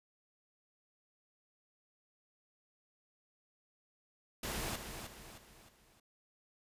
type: noise with echo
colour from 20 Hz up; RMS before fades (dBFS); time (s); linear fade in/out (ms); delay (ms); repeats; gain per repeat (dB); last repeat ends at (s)
pink; -39; 4.43-4.76; 5; 310; 4; -7; 6
effects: resampled to 32000 Hz